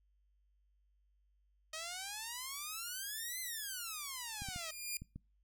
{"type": "exponential two-way sweep", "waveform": "5% pulse", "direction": "up then down", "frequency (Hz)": [622.3, 2074, 622.3], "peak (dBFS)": -30, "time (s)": [1.73, 4.71], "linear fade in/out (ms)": 5, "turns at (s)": 3.4}
{"type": "tone with exponential growth", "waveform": "10% pulse", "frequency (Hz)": 2412, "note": "D7", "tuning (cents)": 46, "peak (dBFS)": -27, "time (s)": [4.14, 4.97], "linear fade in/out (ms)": 1, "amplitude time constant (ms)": 180}
{"type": "clicks", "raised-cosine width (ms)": 5, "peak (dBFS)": -34, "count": 5, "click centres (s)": [4.42, 4.487, 4.561, 5.02, 5.16]}
{"effects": ["noise-tail reverb RT60 0.3 s tail -24 dB re dry", "added 50 Hz sine -70 dBFS peak until 5.43 s"]}